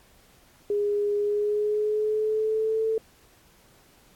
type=tone with pitch glide; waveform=sine; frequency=411.3 to 443.4 Hz; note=G#4 to A4; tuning=-17 to +13 cents; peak=-22 dBFS; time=0.7-2.98 s; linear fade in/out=2 ms; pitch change=+130 cents; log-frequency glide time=1.17-2.86 s; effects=pink hiss -58 dBFS RMS until 4.15 s + AAC 64 kbps